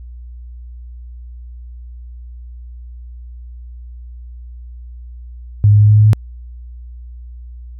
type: tone with pitch steps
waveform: sine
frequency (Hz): 103.4 / 104.18 / 104.96 / 105.76 / 106.55 / 107.36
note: G#2 / G#2 / G#2 / G#2 / G#2 / A2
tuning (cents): -7 / +6 / +19 / +32 / +45 / -42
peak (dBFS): -5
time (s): 5.64-6.132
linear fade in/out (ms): 0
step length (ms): 82
effects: added 60 Hz sine -30 dBFS peak until 7.79 s